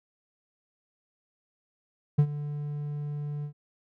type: tone with ADSR envelope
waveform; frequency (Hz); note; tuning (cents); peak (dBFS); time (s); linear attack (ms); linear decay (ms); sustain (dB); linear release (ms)
triangle; 146.83; D3; 0; -13; 2.18-3.53; 12; 68; -16; 90
effects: none